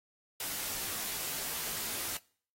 white noise with comb filter, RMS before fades -37 dBFS, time 0.4-2.17 s, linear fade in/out 2 ms, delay 16 ms, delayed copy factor -0.65, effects noise-tail reverb RT60 0.5 s tail -23 dB re dry + AAC 48 kbps

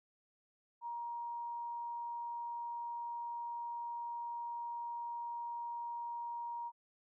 sine tone, 944 Hz, A#5, 22 cents sharp, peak -39 dBFS, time 0.81-6.72 s, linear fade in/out 50 ms, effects none

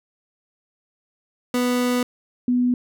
30% pulse / sine tone pair in turn, 247 / 247 Hz, B3 / B3, 0 / 0 cents, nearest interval unison, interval 0 cents, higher neither, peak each -16 dBFS, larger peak neither, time 1.54-2.03 / 2.48-2.74 s, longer first, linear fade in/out 2 ms, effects none

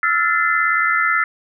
sine chord, F major seventh, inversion third, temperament equal with one note detuned, 1318.5 / 1396.9 / 1760 / 2049 Hz, E6 / F6 / A6 / C7, 0 / 0 / 0 / -37 cents, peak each -20 dBFS, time 0.03-1.24 s, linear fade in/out 2 ms, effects none

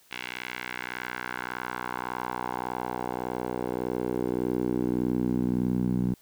10% pulse tone with band-pass filter sweep, 61.74 Hz, B1, in tune, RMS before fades -30 dBFS, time 0.11-6.14 s, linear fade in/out 5 ms, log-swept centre 2600 to 180 Hz, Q 1.9, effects white hiss -60 dBFS RMS until 6.21 s

